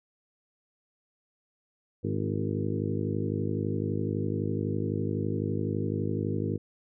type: harmonic tone with a mistuned harmonic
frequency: 51.91 Hz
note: G#1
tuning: in tune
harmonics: 2 / 3 / 4 / 5 / 6 / 7 / 8 / 9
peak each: -32 / -34 / -35 / -36 / -37 / -37 / -38 / -39 dBFS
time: 2.03-6.58 s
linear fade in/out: 20 ms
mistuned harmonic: 6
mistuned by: +34 cents
effects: none